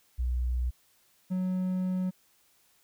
sine / triangle tone pair in turn, 61.6 / 184.59 Hz, B1 / F#3, -4 / -4 cents, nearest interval octave + perfect fifth, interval 1900 cents, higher second, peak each -26 / -25 dBFS, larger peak second, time 0.18-0.71 / 1.3-2.11 s, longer second, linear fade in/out 20 ms, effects white hiss -66 dBFS RMS until 2.83 s

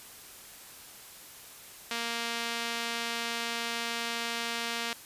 sawtooth tone with band-pass filter, 233.1 Hz, A#3, in tune, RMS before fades -34 dBFS, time 1.91-4.93 s, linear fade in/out 2 ms, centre 3400 Hz, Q 0.8, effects white hiss -49 dBFS RMS until 5.05 s + resampled to 32000 Hz

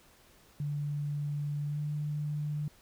sine tone with pitch glide, 146 to 148.81 Hz, D3 to D3, -10 to +23 cents, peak -31 dBFS, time 0.6-2.68 s, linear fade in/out 2 ms, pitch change +33 cents, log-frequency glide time 1.67-1.8 s, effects pink hiss -61 dBFS RMS until 2.81 s

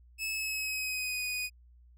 sawtooth tone with pitch glide, 2600 to 2481 Hz, E7 to D#7, -24 to -6 cents, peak -29 dBFS, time 0.18-1.5 s, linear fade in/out 50 ms, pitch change -82 cents, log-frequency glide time 0.31-1.24 s, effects added 60 Hz sine -55 dBFS peak until 1.97 s

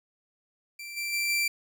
sawtooth tone with level steps, 2349 Hz, D7, in tune, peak -35 / -27 / -23 / -21 dBFS, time 0.79-1.48 s, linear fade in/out 5 ms, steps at 0.96 / 1.12 / 1.28 s, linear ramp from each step 20 ms, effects none

